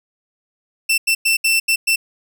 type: tone bursts at uneven times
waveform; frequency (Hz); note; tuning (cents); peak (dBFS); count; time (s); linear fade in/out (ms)
sawtooth; 2681; E7; +29; -10; 6; 0.89-0.98 / 1.07-1.15 / 1.25-1.37 / 1.44-1.6 / 1.68-1.76 / 1.87-1.96; 10
effects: none